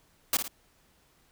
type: noise with echo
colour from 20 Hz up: white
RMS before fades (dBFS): -25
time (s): 0.33-0.37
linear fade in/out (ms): 2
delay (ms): 55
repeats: 2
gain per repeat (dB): -7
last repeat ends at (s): 0.48
effects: pink hiss -65 dBFS RMS until 1.31 s